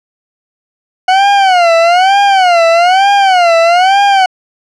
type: tone with vibrato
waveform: 40% pulse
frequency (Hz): 731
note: F#5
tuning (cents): -21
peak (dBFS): -4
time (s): 1.08-4.26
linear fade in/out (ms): 5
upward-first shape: sine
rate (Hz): 1.1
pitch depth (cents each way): 170
effects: low-pass 4000 Hz 12 dB/octave